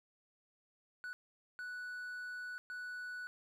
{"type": "tone bursts at uneven times", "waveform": "triangle", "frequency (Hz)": 1480, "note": "F#6", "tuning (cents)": 0, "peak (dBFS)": -40, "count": 3, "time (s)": [[1.04, 1.13], [1.59, 2.58], [2.7, 3.27]], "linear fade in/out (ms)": 0, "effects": []}